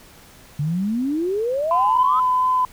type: exponential sweep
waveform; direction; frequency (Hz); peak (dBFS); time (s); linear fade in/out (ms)
sine; up; 140.5 to 1318.5; -19; 0.59-2.2; 5
type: tone with vibrato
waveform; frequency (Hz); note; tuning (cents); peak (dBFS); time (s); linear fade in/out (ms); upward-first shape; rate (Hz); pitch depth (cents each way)
sine; 1013; B5; +44; -15; 1.71-2.65; 2; sine; 2.9; 8
effects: tanh soft clip ceiling -7 dBFS + pink hiss -47 dBFS RMS until 2.72 s